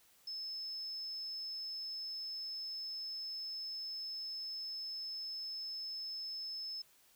sine tone, 5230 Hz, E8, 15 cents flat, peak -40 dBFS, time 0.27-6.82 s, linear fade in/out 5 ms, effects white hiss -67 dBFS RMS until 7.15 s

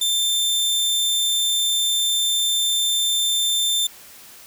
sawtooth tone, 3570 Hz, A7, 24 cents sharp, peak -15 dBFS, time 0.01-3.87 s, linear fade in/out 5 ms, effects white hiss -44 dBFS RMS until 4.46 s

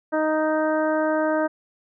harmonic tone, 311.1 Hz, D#4, in tune, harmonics 1 / 2 / 3 / 4 / 5 / 6, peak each -24 / -22 / -29 / -32 / -30 / -41 dBFS, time 0.12-1.48 s, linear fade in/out 20 ms, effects none

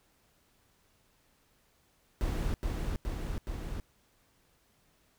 brown noise with echo, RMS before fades -31 dBFS, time 2.21-2.54 s, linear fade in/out 0 ms, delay 420 ms, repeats 3, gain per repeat -2 dB, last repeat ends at 3.8 s, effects pink hiss -69 dBFS RMS until 5.18 s

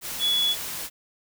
sine tone in noise, 3398 Hz, G#7, 39 cents sharp, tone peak -20 dBFS, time 0.19-0.56 s, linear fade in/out 50 ms, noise white, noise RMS -33 dBFS, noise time 0.01-0.9 s, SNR +10 dB, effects none

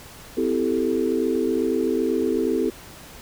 sine chord, A minor seventh, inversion first, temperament equal with one note detuned, 256.2 / 329.6 / 392 / 440 Hz, C4 / E4 / G4 / A4, -36 / 0 / 0 / 0 cents, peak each -25 dBFS, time 0.37-2.7 s, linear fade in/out 5 ms, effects pink hiss -43 dBFS RMS until 3.21 s

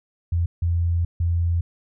sine tone bursts at uneven times, 85.3 Hz, F2, 40 cents flat, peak -18 dBFS, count 3, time 0.32-0.46 / 0.62-1.05 / 1.2-1.61 s, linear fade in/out 5 ms, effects none

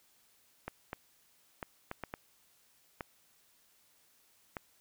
clicks, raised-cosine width 0.5 ms, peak -23 dBFS, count 8, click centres 0.68 / 0.931 / 1.628 / 1.914 / 2.037 / 2.139 / 3.008 / 4.568 s, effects white hiss -68 dBFS RMS until 4.8 s

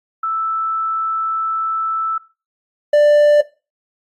sine / triangle tone pair in turn, 1318.5 / 590.4 Hz, E6 / D5, 0 / +9 cents, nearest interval octave + major second, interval 1391 cents, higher first, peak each -17 / -6 dBFS, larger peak second, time 0.23-2.18 / 2.93-3.41 s, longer first, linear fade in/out 5 ms, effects noise-tail reverb RT60 0.3 s tail -18 dB re dry + AAC 48 kbps

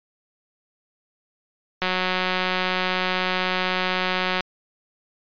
click train, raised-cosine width 0.3 ms, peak -7 dBFS, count 477, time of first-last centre 1.82-4.407 s, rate 184 Hz, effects resampled to 11025 Hz

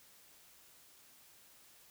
silence, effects white hiss -62 dBFS RMS until 1.9 s

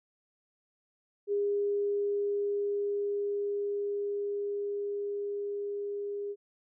sine tone with level ramp, 406.6 Hz, G#4, 37 cents flat, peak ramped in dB -26 to -33 dBFS, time 1.27-6.36 s, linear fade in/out 50 ms, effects none

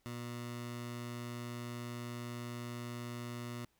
15% pulse tone with notch filter, 120 Hz, B2, 49 cents flat, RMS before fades -43 dBFS, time 0.06-3.65 s, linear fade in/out 0 ms, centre 440 Hz, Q 1.9, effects pink hiss -75 dBFS RMS until 3.79 s

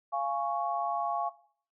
sine chord, Db major, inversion first, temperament just, 693 / 831.5 / 1108.7 Hz, F5 / Ab5 / Db6, -14 / +2 / 0 cents, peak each -32 / -33 / -33 dBFS, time 0.12-1.3 s, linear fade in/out 20 ms, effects noise-tail reverb RT60 0.5 s tail -17 dB re dry

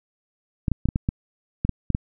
clicks, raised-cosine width 5 ms, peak -9 dBFS, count 10, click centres 0.682 / 0.717 / 0.856 / 0.888 / 0.959 / 1.089 / 1.65 / 1.693 / 1.903 / 1.949 s, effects none

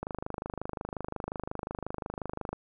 click train, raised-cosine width 1 ms, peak -20 dBFS, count 65, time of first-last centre 0.03-2.53 s, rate 25.6 Hz, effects none

